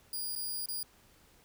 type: tone with dropouts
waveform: 5% pulse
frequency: 4855 Hz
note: D#8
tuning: 43 cents flat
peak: -28 dBFS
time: 0.13-0.83 s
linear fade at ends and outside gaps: 2 ms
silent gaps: 0.353-0.36 / 0.659-0.686 s
effects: pink hiss -63 dBFS RMS until 1.44 s